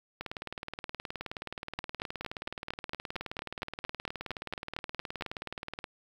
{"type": "two click trains", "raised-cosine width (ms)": 0.3, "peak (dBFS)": [-21, -18], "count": [108, 16], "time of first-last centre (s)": [[0.21, 5.842], [1.79, 5.222]], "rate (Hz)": [19, 4.37], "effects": ["8-bit"]}